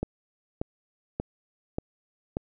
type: click train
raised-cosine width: 2 ms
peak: -15 dBFS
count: 5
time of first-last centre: 0.03-2.369 s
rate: 1.71 Hz
effects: none